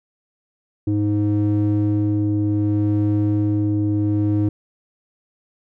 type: ring-modulated tone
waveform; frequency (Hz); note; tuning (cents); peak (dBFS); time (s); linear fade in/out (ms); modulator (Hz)
triangle; 103.83; G#2; 0; -11; 0.87-4.49; 5; 208
effects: none